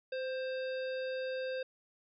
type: harmonic tone with a mistuned harmonic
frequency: 528 Hz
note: C5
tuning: 16 cents sharp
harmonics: 1 / 3 / 5 / 7 / 9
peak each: -35 / -45 / -49 / -52 / -54 dBFS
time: 0.12-1.63 s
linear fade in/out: 5 ms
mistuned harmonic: 1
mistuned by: -33 cents
effects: none